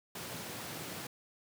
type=high-pass noise; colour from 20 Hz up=pink; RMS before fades=-43 dBFS; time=0.15-1.07 s; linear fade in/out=5 ms; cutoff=110 Hz; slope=24 dB/octave; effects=none

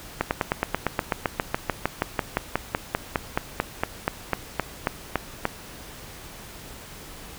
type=slowing click train; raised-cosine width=0.5 ms; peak=-6 dBFS; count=30; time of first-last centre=0.21-5.454 s; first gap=99 ms; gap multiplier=1.04; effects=pink hiss -42 dBFS RMS until 7.38 s

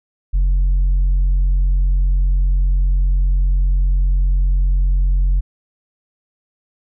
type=tone; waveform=sine; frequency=45 Hz; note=F#1; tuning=47 cents flat; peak=-9 dBFS; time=0.33-5.41 s; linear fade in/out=20 ms; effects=tanh soft clip ceiling -11 dBFS

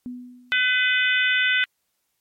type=tone with exponential decay; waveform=sine; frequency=247.5 Hz; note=B3; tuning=4 cents sharp; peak=-28 dBFS; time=0.06-0.85 s; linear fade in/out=0 ms; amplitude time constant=170 ms
type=harmonic tone; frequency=503 Hz; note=B4; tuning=32 cents sharp; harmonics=3 / 4 / 5 / 6 / 7; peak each=-21 / -23 / -25 / -27 / -28 dBFS; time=0.52-1.64 s; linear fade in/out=0 ms
effects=white hiss -73 dBFS RMS until 2.2 s + MP3 64 kbps

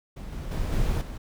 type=noise with level steps; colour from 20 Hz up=brown; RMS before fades=-37 / -34 / -28 / -25 / -35 dBFS; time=0.16-1.18 s; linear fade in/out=10 ms; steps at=0.32 / 0.51 / 0.72 / 1.01 s; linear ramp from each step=5 ms; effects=none

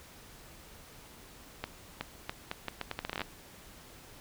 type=accelerating click train; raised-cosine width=0.3 ms; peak=-18 dBFS; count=16; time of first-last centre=1.64-3.217 s; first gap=370 ms; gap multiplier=0.77; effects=pink hiss -53 dBFS RMS until 4.2 s

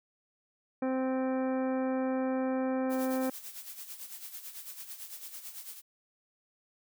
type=harmonic tone; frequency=260.6 Hz; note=C4; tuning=7 cents flat; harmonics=1 / 2 / 3 / 4 / 5 / 6 / 7 / 9; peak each=-30 / -33 / -40 / -46 / -47 / -49 / -51 / -53 dBFS; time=0.82-3.3 s; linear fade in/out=5 ms
type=noise with tremolo; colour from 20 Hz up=blue; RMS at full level=-42 dBFS; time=2.89-5.82 s; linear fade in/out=50 ms; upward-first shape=sine; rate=9 Hz; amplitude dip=65%
effects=none

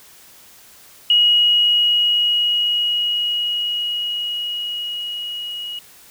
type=tone with level ramp; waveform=sine; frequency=2898 Hz; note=F#7; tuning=37 cents flat; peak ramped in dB=-10 to -26 dBFS; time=1.1-5.79 s; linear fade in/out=2 ms; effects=white hiss -46 dBFS RMS until 6.1 s

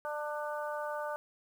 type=harmonic tone; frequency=297.9 Hz; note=D4; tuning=25 cents sharp; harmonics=2 / 3 / 4 / 5; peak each=-37 / -40 / -42 / -43 dBFS; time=0.05-1.16 s; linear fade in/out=0 ms; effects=10-bit

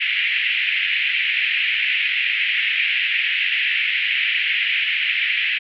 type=band-pass noise; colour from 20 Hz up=white; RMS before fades=-20 dBFS; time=0-5.59 s; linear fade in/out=20 ms; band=1900 to 2900 Hz; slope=48 dB/octave; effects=MP3 96 kbps

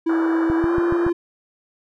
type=tone with pitch glide; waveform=triangle; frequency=328.1 to 343.6 Hz; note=E4 to F4; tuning=-8 to -28 cents; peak=-15 dBFS; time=0.06-1.13 s; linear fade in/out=10 ms; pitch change=+80 cents; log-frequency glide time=0.56-0.75 s
type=band-pass noise; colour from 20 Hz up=white; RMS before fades=-30 dBFS; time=0.09-1.1 s; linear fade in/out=5 ms; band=280 to 1700 Hz; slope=96 dB/octave
type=click train; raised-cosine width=5 ms; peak=-15 dBFS; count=5; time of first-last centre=0.5-1.066 s; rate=7.07 Hz
effects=none

